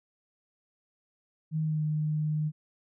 sine tone with pitch glide, 156.9 to 152.96 Hz, D#3 to D#3, +15 to -29 cents, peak -26 dBFS, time 1.51-2.52 s, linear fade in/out 50 ms, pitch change -44 cents, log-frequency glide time 1.62-1.83 s, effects none

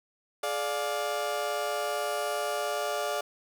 30% pulse chord, D diminished, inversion second, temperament just, 422.9 / 587.3 / 704.8 Hz, Ab4 / D5 / F5, +31 / 0 / +16 cents, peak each -33 / -29 / -31 dBFS, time 0.43-3.21 s, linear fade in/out 5 ms, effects none

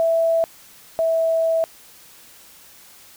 sine tone pair in turn, 659.3 / 653.6 Hz, E5 / E5, 0 / -15 cents, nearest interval unison, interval 15 cents, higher first, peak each -15 / -16 dBFS, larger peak first, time 0-0.44 / 0.99-1.64 s, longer second, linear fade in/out 0 ms, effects white hiss -47 dBFS RMS until 3.16 s

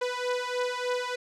sawtooth beating tone pair, 493.9 / 497.2 Hz, B4 / B4, 0 / +12 cents, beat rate 3.3 Hz, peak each -27 dBFS, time 0.01-1.16 s, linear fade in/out 10 ms, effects low-pass 6000 Hz 12 dB/octave

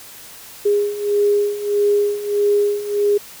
sine beating tone pair, 409.3 / 410.9 Hz, G#4 / G#4, -25 / -18 cents, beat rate 1.6 Hz, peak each -20 / -16 dBFS, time 0.65-3.18 s, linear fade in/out 10 ms, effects white hiss -39 dBFS RMS until 3.4 s

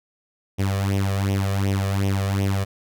sawtooth tone with flanger, 98 Hz, G2, in tune, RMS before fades -22 dBFS, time 0.58-2.65 s, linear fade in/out 20 ms, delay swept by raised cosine 0.33 to 1.73 ms, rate 2.7 Hz, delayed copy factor +0.75, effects none

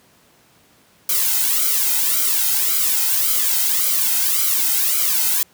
blue noise with flanger, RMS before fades -18 dBFS, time 1.09-5.43 s, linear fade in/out 2 ms, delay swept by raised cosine 1.1 to 1.77 ms, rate 1.8 Hz, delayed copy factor -1, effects pink hiss -54 dBFS RMS until 5.53 s + high-pass 100 Hz 12 dB/octave

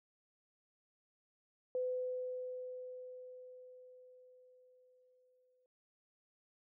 sine tone with exponential decay, 505 Hz, B4, 39 cents sharp, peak -33 dBFS, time 1.75-5.66 s, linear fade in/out 1 ms, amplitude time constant 850 ms, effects none

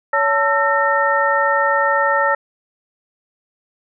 sine tone cluster, 563 / 890 / 1336 / 1832 Hz, C#5 / A5 / E6 / A#6, +27 / +20 / +23 / -31 cents, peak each -19 dBFS, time 0.13-2.35 s, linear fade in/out 5 ms, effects none

